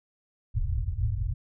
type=low-pass noise; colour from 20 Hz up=white; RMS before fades=-28 dBFS; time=0.54-1.34 s; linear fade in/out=10 ms; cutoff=120 Hz; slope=96 dB/octave; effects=none